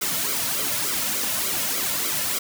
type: noise with flanger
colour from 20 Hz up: white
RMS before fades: -25 dBFS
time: 0.01-2.39 s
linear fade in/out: 10 ms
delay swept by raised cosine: 1.1 to 2.6 ms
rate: 3.4 Hz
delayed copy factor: -0.8
effects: none